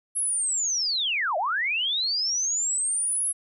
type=linear two-way sweep; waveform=sine; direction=down then up; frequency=10990 to 587.3 to 10990 Hz; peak=-23 dBFS; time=0.15-3.33 s; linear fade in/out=20 ms; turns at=1.37 s; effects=none